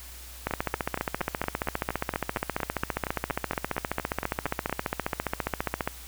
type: two click trains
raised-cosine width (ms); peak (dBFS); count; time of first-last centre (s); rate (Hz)
0.5; -14 / -11; 19 / 81; 0.51-4.696 / 0.47-5.875; 4.3 / 14.8
effects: added 60 Hz sine -45 dBFS peak until 6.07 s + white hiss -46 dBFS RMS until 6.07 s